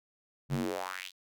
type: tone with high-pass filter sweep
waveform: square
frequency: 46.25 Hz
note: F#1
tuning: in tune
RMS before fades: -35 dBFS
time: 0.49-1.12 s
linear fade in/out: 50 ms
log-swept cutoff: 120 to 4000 Hz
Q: 3.2
effects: none